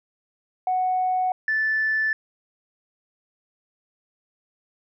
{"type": "tone pair in turn", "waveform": "sine", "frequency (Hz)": [740, 1753.9], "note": ["F#5", "A6"], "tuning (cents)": [0, -6], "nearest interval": "octave + minor third", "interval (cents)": 1494, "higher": "second", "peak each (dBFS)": -19, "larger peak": "neither", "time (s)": [[0.67, 1.32], [1.48, 2.13]], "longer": "neither", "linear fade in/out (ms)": 2, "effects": ["tanh soft clip ceiling -15 dBFS"]}